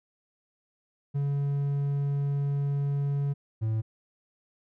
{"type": "tone pair in turn", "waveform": "triangle", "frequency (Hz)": [141.4, 110.4], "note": ["C#3", "A2"], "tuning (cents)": [35, 6], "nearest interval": "major third", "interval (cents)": 429, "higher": "first", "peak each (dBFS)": -23, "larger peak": "neither", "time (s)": [[1.14, 3.34], [3.61, 3.82]], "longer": "first", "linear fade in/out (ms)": 20, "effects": []}